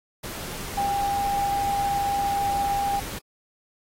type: tone in noise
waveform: sine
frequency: 801 Hz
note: G5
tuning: 37 cents sharp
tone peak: -22 dBFS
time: 0.77-3 s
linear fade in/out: 10 ms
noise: pink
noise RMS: -35 dBFS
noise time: 0.23-3.19 s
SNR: +10 dB
effects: AAC 48 kbps